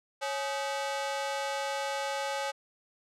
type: ring-modulated tone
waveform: sawtooth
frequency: 698 Hz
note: F5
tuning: 1 cent flat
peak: -24 dBFS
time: 0.21-2.52 s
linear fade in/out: 20 ms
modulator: 146 Hz
effects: low-pass 8000 Hz 12 dB/octave